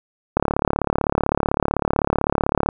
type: click train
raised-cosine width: 1 ms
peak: -3 dBFS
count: 84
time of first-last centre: 0.37-2.688 s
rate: 35.8 Hz
effects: none